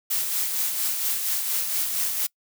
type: noise with tremolo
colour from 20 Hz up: blue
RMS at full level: -24 dBFS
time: 0.1-2.27 s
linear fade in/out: 10 ms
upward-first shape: sine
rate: 4.3 Hz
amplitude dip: 40%
effects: noise-tail reverb RT60 0.1 s tail -25 dB re dry